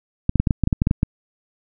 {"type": "clicks", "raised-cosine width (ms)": 5, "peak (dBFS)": -4, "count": 12, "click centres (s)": [0.294, 0.357, 0.4, 0.472, 0.508, 0.637, 0.674, 0.728, 0.819, 0.871, 0.911, 1.031], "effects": []}